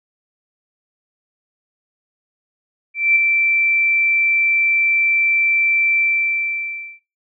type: tone with ADSR envelope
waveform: sine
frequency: 2340 Hz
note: D7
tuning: 7 cents flat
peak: -9 dBFS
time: 2.94-7 s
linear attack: 220 ms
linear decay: 5 ms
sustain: -4 dB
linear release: 1000 ms
effects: noise-tail reverb RT60 0.3 s tail -25 dB re dry